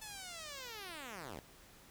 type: linear sweep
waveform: 5% pulse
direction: down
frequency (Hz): 880 to 51.91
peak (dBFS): -34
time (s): 0.01-1.4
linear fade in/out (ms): 10
effects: pink hiss -60 dBFS RMS until 1.9 s